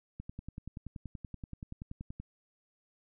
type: click train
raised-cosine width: 5 ms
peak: -29 dBFS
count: 22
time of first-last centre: 0.2-2.2 s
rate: 10.5 Hz
effects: none